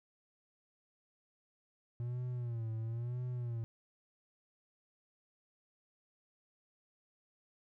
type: tone with vibrato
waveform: triangle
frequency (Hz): 118.1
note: A#2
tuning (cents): +23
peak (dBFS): -34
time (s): 2-3.64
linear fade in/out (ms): 0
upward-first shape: sine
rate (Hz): 1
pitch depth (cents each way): 99
effects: none